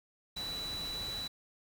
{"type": "tone in noise", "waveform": "sine", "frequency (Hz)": 3951, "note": "B7", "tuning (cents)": 0, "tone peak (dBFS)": -37, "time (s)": [0.36, 1.28], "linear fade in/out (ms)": 10, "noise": "pink", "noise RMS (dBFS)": -45, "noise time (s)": [0.36, 1.28], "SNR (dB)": 5, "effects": []}